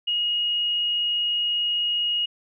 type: tone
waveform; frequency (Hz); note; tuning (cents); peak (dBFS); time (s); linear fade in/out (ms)
sine; 2879; F#7; -48; -21; 0.07-2.26; 10
effects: none